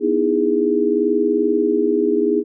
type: chord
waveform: sine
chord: E major seventh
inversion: second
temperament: just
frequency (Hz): 247.2 / 309 / 329.6 / 412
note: B3 / D#4 / E4 / G#4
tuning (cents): +2 / -12 / 0 / -14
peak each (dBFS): -23 / -21 / -21 / -17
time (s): 0-2.44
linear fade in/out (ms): 50
effects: none